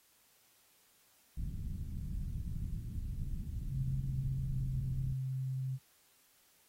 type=low-pass noise; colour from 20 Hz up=pink; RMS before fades=-39 dBFS; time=1.37-5.13 s; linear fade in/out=5 ms; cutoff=170 Hz; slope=24 dB/octave
type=tone with pitch glide; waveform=sine; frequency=133.1 to 131.42 Hz; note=C3 to C3; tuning=+30 to +8 cents; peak=-34 dBFS; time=3.68-5.79 s; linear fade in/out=50 ms; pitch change=-22 cents; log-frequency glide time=4.25-4.77 s
effects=white hiss -68 dBFS RMS until 6.68 s + AAC 48 kbps